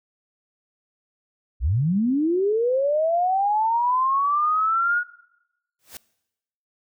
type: linear sweep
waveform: sine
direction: up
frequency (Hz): 50.2 to 1457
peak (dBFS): -18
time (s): 1.6-5.04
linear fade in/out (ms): 50
type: noise with exponential growth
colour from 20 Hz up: white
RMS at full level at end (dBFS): -34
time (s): 5.79-5.97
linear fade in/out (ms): 1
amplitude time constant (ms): 37
effects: noise-tail reverb RT60 0.9 s tail -21 dB re dry